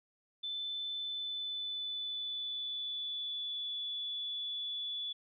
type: tone with pitch glide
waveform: sine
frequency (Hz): 3520 to 3440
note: A7 to A7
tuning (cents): 0 to -40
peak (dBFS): -36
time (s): 0.43-5.13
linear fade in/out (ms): 10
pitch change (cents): -40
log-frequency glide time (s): 0.95-3.77
effects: none